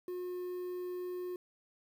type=tone with quantisation; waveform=triangle; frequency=360.2 Hz; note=F#4; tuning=46 cents flat; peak=-35 dBFS; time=0.08-1.36 s; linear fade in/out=2 ms; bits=10; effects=none